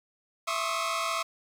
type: tone cluster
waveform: sawtooth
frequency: 664 / 1065 / 1118 / 1236 / 1290 Hz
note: E5 / C6 / C#6 / D#6 / E6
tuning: +12 / +30 / +14 / -12 / -38 cents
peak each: -31 dBFS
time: 0.47-1.23 s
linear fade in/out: 10 ms
effects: low-pass 10000 Hz 12 dB/octave + 9-bit

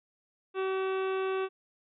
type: harmonic tone with a mistuned harmonic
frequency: 381 Hz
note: G4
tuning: 49 cents flat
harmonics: 1 / 2 / 3 / 4 / 5 / 6 / 7 / 8 / 9 / 10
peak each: -29 / -41 / -38 / -43 / -51 / -50 / -44 / -57 / -52 / -59 dBFS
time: 0.54-1.49 s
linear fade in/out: 50 ms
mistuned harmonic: 10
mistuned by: -42 cents
effects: none

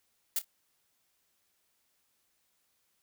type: noise with echo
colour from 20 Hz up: blue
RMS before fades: -30 dBFS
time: 0.36-0.39 s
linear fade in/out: 2 ms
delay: 28 ms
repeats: 2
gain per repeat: -15 dB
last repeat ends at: 0.446 s
effects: white hiss -75 dBFS RMS until 3.02 s

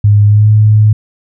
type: tone with pitch glide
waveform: sine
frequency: 103.5 to 106.96 Hz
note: G#2 to A2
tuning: -5 to -49 cents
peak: -3 dBFS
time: 0.04-0.93 s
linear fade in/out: 5 ms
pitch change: +56 cents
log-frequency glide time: 0.26-0.49 s
effects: none

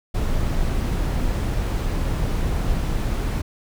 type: noise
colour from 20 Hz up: brown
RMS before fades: -22 dBFS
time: 0.14-3.42 s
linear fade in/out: 10 ms
effects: none

